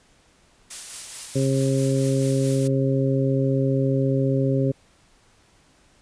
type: noise with tremolo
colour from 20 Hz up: blue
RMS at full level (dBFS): -31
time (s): 0.7-2.68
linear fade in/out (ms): 10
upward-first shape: sine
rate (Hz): 4.6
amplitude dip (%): 30
type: harmonic tone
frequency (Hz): 134.6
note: C3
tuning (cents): +49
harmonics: 1 / 2 / 3 / 4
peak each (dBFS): -21 / -24 / -26 / -27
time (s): 1.35-4.72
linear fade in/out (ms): 10
effects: pink hiss -58 dBFS RMS until 6.01 s + resampled to 22050 Hz